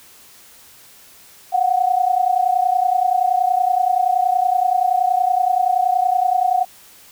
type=tone pair together; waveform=sine; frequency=720 / 750.6 Hz; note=F#5 / F#5; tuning=-47 / +25 cents; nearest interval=minor second; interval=72 cents; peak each=-17 dBFS; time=1.52-6.65 s; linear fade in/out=20 ms; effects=white hiss -46 dBFS RMS until 7.11 s

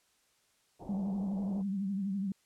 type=low-pass noise; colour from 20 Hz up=white; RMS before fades=-48 dBFS; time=0.79-1.63 s; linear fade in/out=20 ms; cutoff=850 Hz; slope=48 dB/octave
type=tone with vibrato; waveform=sine; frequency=196 Hz; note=G3; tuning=in tune; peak=-31 dBFS; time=0.89-2.32 s; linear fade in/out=2 ms; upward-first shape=triangle; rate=12 Hz; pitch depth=90 cents each way
effects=white hiss -71 dBFS RMS until 2.45 s + low-pass 10000 Hz 12 dB/octave

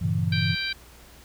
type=chord; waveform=sine; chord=G diminished seventh; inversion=none; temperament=equal; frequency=98 / 116.54 / 138.59 / 164.81 Hz; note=G2 / Bb2 / Db3 / Fb3; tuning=0 / 0 / 0 / 0 cents; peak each=-26 / -29 / -30 / -26 dBFS; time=0.01-0.55 s; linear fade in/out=10 ms
type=harmonic tone; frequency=783 Hz; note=G5; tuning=2 cents flat; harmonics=2 / 3 / 4 / 5 / 6; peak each=-32 / -31 / -36 / -32 / -34 dBFS; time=0.32-0.73 s; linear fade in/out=5 ms
effects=added 60 Hz sine -51 dBFS peak until 1.24 s + pink hiss -51 dBFS RMS until 1.24 s

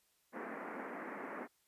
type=band-pass noise; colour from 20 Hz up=pink; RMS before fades=-45 dBFS; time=0.32-1.48 s; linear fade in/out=50 ms; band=210 to 2100 Hz; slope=48 dB/octave; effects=white hiss -75 dBFS RMS until 1.67 s + resampled to 32000 Hz

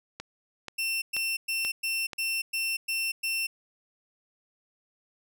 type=click train; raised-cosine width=0.2 ms; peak=-19 dBFS; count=5; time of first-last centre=0.2-2.132 s; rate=2.07 Hz
type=tone bursts; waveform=sawtooth; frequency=2700 Hz; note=E7; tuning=41 cents sharp; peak=-24 dBFS; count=8; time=0.78-3.47 s; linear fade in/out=10 ms; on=240 ms; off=110 ms
effects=none

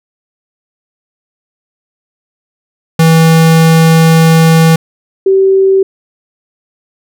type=tone pair in turn; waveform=square / sine; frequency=162.6 / 385.3 Hz; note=E3 / G4; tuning=-23 / -30 cents; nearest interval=octave + minor third; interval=1493 cents; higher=second; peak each=-4 dBFS; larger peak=neither; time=2.99-4.76 / 5.26-5.83 s; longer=first; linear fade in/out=5 ms; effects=none

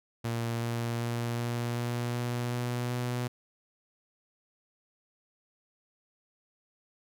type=tone with pitch steps; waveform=sawtooth; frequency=116.54 / 117.42 / 118.3 / 119.2 / 120.09 / 121 / 121.91 / 122.83 Hz; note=A#2 / A#2 / A#2 / A#2 / B2 / B2 / B2 / B2; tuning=0 / +13 / +26 / +39 / -48 / -35 / -22 / -9 cents; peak=-26 dBFS; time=0.24-3.28 s; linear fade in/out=10 ms; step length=380 ms; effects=none

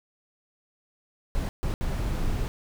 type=noise bursts at uneven times; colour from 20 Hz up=brown; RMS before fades=-27 dBFS; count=3; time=1.35-1.49 / 1.63-1.74 / 1.81-2.48 s; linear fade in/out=0 ms; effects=none

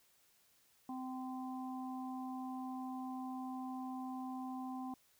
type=harmonic tone; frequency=258.1 Hz; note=C4; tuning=23 cents flat; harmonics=1 / 3 / 4; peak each=-42 / -47 / -51 dBFS; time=0.89-4.94 s; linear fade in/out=2 ms; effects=white hiss -71 dBFS RMS until 5.19 s

